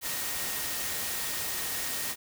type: tone in noise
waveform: sine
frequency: 1864.7 Hz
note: A#6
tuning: in tune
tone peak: -44 dBFS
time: 0.01-2.16 s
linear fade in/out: 50 ms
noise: white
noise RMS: -33 dBFS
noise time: 0.01-2.16 s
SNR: -14 dB
effects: none